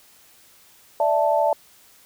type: chord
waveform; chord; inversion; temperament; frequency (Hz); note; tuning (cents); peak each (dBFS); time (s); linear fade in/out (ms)
sine; D suspended second; none; equal; 587.3 / 659.3 / 880; D5 / E5 / A5; 0 / 0 / 0; -21; 1-1.53; 2
effects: white hiss -53 dBFS RMS until 2.05 s